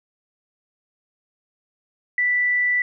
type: tone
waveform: sine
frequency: 1973 Hz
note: B6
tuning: 2 cents flat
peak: -17 dBFS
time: 2.18-2.82 s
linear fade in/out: 2 ms
effects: none